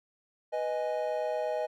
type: chord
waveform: triangle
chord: G# minor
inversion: first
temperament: equal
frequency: 493.9 / 622.3 / 830.6 Hz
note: B4 / D#5 / G#5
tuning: 0 / 0 / 0 cents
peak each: -33 / -29 / -35 dBFS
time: 0.52-1.67 s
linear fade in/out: 20 ms
effects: none